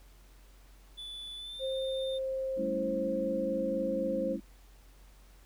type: tone with pitch glide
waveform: triangle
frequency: 3475 to 3608 Hz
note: A7 to A7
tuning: -22 to +43 cents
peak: -39 dBFS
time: 0.97-2.19 s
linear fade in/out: 20 ms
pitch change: +65 cents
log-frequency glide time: 1.37-1.63 s
type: tone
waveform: sine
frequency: 529 Hz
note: C5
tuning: 19 cents sharp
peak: -31 dBFS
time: 1.59-4.37 s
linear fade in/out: 50 ms
type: chord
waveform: sine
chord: A dominant seventh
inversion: third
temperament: equal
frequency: 196 / 220 / 277.2 / 329.6 Hz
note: G3 / A3 / C#4 / E4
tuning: 0 / 0 / 0 / 0 cents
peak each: -38 dBFS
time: 2.56-4.41 s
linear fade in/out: 50 ms
effects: added 46 Hz sine -54 dBFS peak until 5.45 s + pink hiss -63 dBFS RMS until 5.45 s